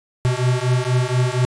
square beating tone pair, 123.47 / 127.67 Hz, B2 / C3, 0 / -42 cents, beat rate 4.2 Hz, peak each -20 dBFS, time 0.25-1.45 s, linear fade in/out 0 ms, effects resampled to 22050 Hz

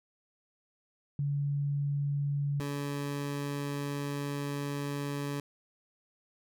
sine / 20% pulse tone pair in turn, 142.7 / 142.7 Hz, D3 / D3, -49 / -49 cents, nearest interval unison, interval 0 cents, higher neither, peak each -28 dBFS, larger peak neither, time 1.19-2.6 / 2.6-5.4 s, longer second, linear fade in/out 2 ms, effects none

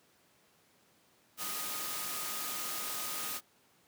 sine tone in noise, 1244.5 Hz, D#6, in tune, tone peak -46 dBFS, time 1.37-3.41 s, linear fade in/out 50 ms, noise white, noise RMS -38 dBFS, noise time 1.37-3.41 s, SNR -11 dB, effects pink hiss -67 dBFS RMS until 3.87 s + high-pass 150 Hz 12 dB/octave

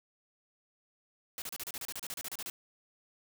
white noise bursts, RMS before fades -40 dBFS, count 16, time 1.38-2.499 s, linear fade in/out 0 ms, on 39 ms, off 33 ms, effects none

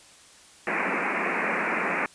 white band-pass noise, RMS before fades -27 dBFS, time 0.67-2.06 s, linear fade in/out 2 ms, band 170 to 2500 Hz, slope 96 dB/octave, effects white hiss -52 dBFS RMS until 2.14 s + resampled to 22050 Hz

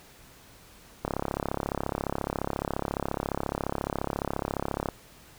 click train, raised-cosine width 1 ms, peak -14 dBFS, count 133, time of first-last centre 1.05-4.887 s, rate 34.4 Hz, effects pink hiss -53 dBFS RMS until 5.38 s

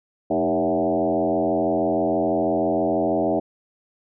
sine tone with frequency modulation, 479.6 Hz, A#4, 49 cents sharp, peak -18 dBFS, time 0.3-3.4 s, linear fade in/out 10 ms, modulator 86.2 Hz, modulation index 3, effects none

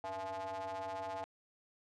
square ring-modulated tone, 94.6 Hz, F#2, 39 cents sharp, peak -37 dBFS, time 0.04-1.24 s, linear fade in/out 0 ms, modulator 764 Hz, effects low-pass 6000 Hz 12 dB/octave

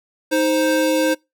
square tone pair together, 313.5 / 523.3 Hz, D#4 / C5, +13 / 0 cents, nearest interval major sixth, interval 887 cents, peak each -19 dBFS, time 0.31-1.15 s, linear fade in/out 20 ms, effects noise-tail reverb RT60 0.2 s tail -23 dB re dry

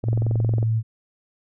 sine tone with pitch glide, 113.3 to 111.8 Hz, A#2 to A2, -49 to +28 cents, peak -18 dBFS, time 0.03-0.83 s, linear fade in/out 50 ms, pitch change -23 cents, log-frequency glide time 0.19-0.64 s
click train, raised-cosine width 2 ms, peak -16 dBFS, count 14, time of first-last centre 0.04-0.628 s, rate 22.1 Hz
effects none

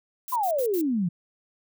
violet noise bursts, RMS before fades -36 dBFS, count 4, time 0.28-0.814 s, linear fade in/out 2 ms, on 78 ms, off 74 ms
sine exponential sweep, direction down, 1046.5 to 163.9 Hz, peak -22 dBFS, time 0.32-1.09 s, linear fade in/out 10 ms
effects none

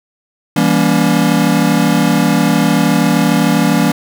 square chord, E diminished seventh, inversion none, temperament just, 164.81 / 197.78 / 237.3 / 284.8 Hz, E3 / G3 / Bb3 / Db4, 0 / +16 / +31 / +47 cents, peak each -16 dBFS, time 0.56-3.92 s, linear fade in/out 5 ms, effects none

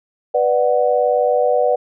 sine chord, B minor, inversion none, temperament just, 493.9 / 592.7 / 740.8 Hz, B4 / D5 / F#5, 0 / +16 / +2 cents, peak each -16 / -17 / -19 dBFS, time 0.34-1.76 s, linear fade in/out 10 ms, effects none

